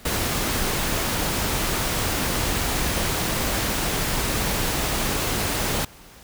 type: noise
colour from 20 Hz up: pink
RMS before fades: -24 dBFS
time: 0.05-5.85 s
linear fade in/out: 5 ms
effects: pink hiss -47 dBFS RMS until 6.23 s